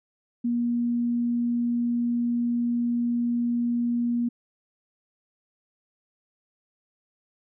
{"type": "tone", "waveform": "sine", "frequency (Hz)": 238.4, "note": "A#3", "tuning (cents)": 39, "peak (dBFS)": -22, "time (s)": [0.44, 4.29], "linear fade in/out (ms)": 10, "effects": []}